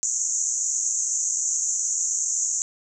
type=band-pass noise; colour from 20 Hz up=pink; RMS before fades=-25 dBFS; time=0.03-2.62 s; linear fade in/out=0 ms; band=6300 to 7300 Hz; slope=96 dB/octave; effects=none